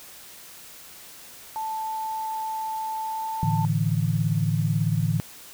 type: tone with pitch glide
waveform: sine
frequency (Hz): 880 to 887.1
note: A5 to A5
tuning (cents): 0 to +14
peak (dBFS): -27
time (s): 1.56-3.65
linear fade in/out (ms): 0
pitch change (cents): +14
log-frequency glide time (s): 3-3.38
type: chord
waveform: sine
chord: A suspended fourth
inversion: none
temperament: equal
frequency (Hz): 110 / 146.83 / 164.81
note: A2 / D3 / E3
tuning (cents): 0 / 0 / 0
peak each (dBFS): -25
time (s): 3.43-5.2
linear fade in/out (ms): 0
effects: white hiss -45 dBFS RMS until 5.53 s